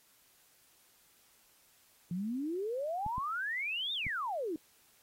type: exponential two-way sweep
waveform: sine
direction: up then down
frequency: 167.5 to 3729 to 296.6 Hz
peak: -33 dBFS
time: 2.11-4.56 s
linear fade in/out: 2 ms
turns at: 3.93 s
type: clicks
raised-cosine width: 5 ms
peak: -29 dBFS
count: 3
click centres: 3.064 / 3.181 / 4.067 s
effects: white hiss -66 dBFS RMS until 5.02 s + AAC 48 kbps